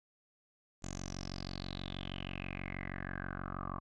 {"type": "tone with low-pass filter sweep", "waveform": "10% pulse", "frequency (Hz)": 46.25, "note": "F#1", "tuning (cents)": 0, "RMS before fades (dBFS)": -42, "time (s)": [0.82, 3.8], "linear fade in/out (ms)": 20, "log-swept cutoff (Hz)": [7000, 1100], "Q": 7.9, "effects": []}